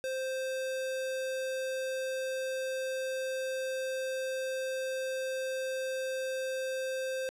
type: tone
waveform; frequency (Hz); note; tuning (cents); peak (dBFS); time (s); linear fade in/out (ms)
square; 523.3; C5; 0; -33; 0.04-7.29; 0
effects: low-pass 12000 Hz 12 dB/octave